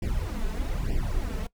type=noise with flanger; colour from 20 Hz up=brown; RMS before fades=-28 dBFS; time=0.02-1.47 s; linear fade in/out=5 ms; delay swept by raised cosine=0.38 to 4.68 ms; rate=1.1 Hz; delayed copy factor=+0.9; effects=noise-tail reverb RT60 0.1 s tail -20 dB re dry